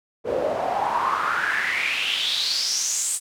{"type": "noise with band-pass filter sweep", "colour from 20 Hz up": "pink", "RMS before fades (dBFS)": -24, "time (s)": [0.24, 3.2], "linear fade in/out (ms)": 50, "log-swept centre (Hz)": [470, 8700], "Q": 6.2, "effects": []}